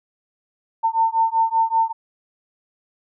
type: beating tone pair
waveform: sine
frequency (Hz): 900 / 905.2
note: A5 / A5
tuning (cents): +39 / +49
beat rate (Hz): 5.2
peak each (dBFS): -19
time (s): 0.83-1.93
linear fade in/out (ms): 20
effects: none